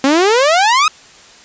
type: exponential sweep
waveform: sawtooth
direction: up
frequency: 261.6 to 1298 Hz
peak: -5 dBFS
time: 0.04-0.88 s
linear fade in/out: 2 ms
effects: white hiss -41 dBFS RMS until 1.44 s + resampled to 16000 Hz